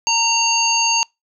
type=harmonic tone; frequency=921 Hz; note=A#5; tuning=21 cents flat; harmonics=1 / 3 / 5 / 7; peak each=-20 / -20 / -20 / -20 dBFS; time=0.07-1.03 s; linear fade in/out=0 ms; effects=noise-tail reverb RT60 0.2 s tail -26 dB re dry